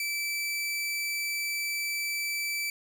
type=tone; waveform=sawtooth; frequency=2320 Hz; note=D7; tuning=22 cents flat; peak=-26 dBFS; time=0-2.7 s; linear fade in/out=2 ms; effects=none